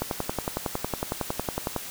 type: click train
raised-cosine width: 1 ms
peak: -12 dBFS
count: 20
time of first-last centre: 0.02-1.763 s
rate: 10.9 Hz
effects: white hiss -38 dBFS RMS until 1.9 s